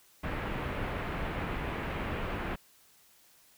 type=low-pass noise; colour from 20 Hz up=pink; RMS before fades=-35 dBFS; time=0.23-2.56 s; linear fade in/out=10 ms; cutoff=2600 Hz; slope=24 dB/octave; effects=white hiss -62 dBFS RMS until 3.57 s